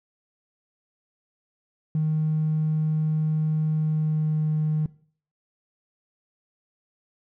triangle tone with pitch glide, 155.56 to 154.22 Hz, D#3 to D#3, 0 to -15 cents, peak -17 dBFS, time 1.95-4.86 s, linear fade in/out 2 ms, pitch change -15 cents, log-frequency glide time 3.74-4.55 s, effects noise-tail reverb RT60 0.5 s tail -23 dB re dry + tanh soft clip ceiling -18 dBFS

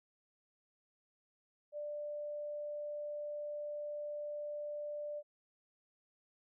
sine tone, 591 Hz, D5, 11 cents sharp, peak -39 dBFS, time 1.72-5.23 s, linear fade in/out 50 ms, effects none

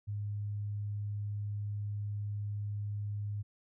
sine tone, 103.2 Hz, G#2, 10 cents flat, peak -34 dBFS, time 0.07-3.43 s, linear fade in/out 20 ms, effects none

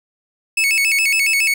40% pulse tone with vibrato, 2404 Hz, D7, 40 cents sharp, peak -13 dBFS, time 0.57-1.54 s, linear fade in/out 5 ms, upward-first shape square, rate 7.2 Hz, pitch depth 140 cents each way, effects none

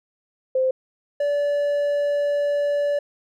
sine / triangle tone pair in turn, 520 / 577.6 Hz, C5 / D5, -11 / -29 cents, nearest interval major second, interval 182 cents, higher second, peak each -17 dBFS, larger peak neither, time 0.55-0.71 / 1.2-2.99 s, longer second, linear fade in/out 5 ms, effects none

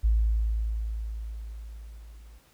sine tone with level ramp, 54.9 Hz, A1, 3 cents flat, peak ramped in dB -18 to -46 dBFS, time 0.03-2.39 s, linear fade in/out 20 ms, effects pink hiss -61 dBFS RMS until 2.53 s

